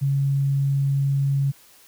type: tone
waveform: sine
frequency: 138.59 Hz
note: C#3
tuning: in tune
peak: -18 dBFS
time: 0.01-1.52 s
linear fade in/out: 20 ms
effects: white hiss -52 dBFS RMS until 1.87 s